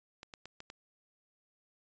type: clicks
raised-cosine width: 0.2 ms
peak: -29 dBFS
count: 5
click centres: 0.231 / 0.338 / 0.456 / 0.604 / 0.701 s
effects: resampled to 16000 Hz